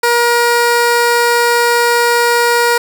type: tone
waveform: 15% pulse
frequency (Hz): 475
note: A#4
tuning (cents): +33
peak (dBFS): -3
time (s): 0.03-2.78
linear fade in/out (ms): 5
effects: none